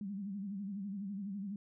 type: tone with vibrato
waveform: sine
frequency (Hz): 198.7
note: G3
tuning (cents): +24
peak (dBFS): -38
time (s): 0.01-1.56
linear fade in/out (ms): 2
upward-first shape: sine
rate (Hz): 12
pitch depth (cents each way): 92
effects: none